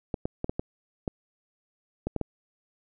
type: clicks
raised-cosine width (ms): 2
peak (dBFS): -15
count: 9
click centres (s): 0.142 / 0.255 / 0.444 / 0.495 / 0.595 / 1.078 / 2.07 / 2.163 / 2.213
effects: none